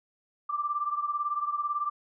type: beating tone pair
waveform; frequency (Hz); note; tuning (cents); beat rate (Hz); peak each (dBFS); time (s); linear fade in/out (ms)
sine; 1174.7 / 1192.7; D6 / D6; 0 / +26; 18; -29 / -33; 0.49-1.9; 10
effects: none